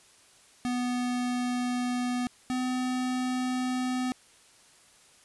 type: tone pair in turn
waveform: square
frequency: 246.9 / 253.5 Hz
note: B3 / B3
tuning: 0 / +45 cents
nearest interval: unison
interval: 45 cents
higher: second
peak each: -28 dBFS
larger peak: neither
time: 0.65-2.27 / 2.5-4.12 s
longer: neither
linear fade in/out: 0 ms
effects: white hiss -58 dBFS RMS until 5.24 s + resampled to 24000 Hz